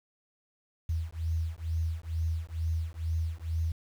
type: beating tone pair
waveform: sine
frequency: 80.4 / 82.6 Hz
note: E2 / E2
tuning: -43 / +4 cents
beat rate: 2.2 Hz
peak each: -32 / -32 dBFS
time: 0.89-3.72 s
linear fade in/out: 5 ms
effects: 9-bit